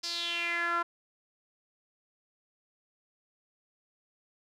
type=tone with band-pass filter sweep; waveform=sawtooth; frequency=342.3 Hz; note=F4; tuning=35 cents flat; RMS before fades=-32 dBFS; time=0.03-0.83 s; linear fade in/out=10 ms; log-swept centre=5100 to 1200 Hz; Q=5.1; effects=none